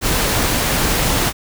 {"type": "noise", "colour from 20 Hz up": "pink", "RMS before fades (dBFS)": -17, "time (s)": [0.01, 1.33], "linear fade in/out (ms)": 50, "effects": []}